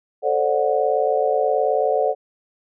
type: chord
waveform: sine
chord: D dominant seventh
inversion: second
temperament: just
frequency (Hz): 440.5 / 528.6 / 587.3 / 734.2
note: A4 / C5 / D5 / F#5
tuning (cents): +2 / +18 / 0 / -14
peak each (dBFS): -22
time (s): 0.22-2.15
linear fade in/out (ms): 50
effects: none